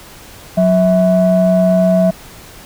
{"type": "tone pair together", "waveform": "sine", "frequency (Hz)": [183, 652.1], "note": ["F#3", "E5"], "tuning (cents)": [-19, -19], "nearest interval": "octave + minor seventh", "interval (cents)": 2200, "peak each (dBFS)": -10, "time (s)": [0.57, 2.11], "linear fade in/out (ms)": 10, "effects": ["tanh soft clip ceiling -3 dBFS", "pink hiss -37 dBFS RMS until 2.65 s"]}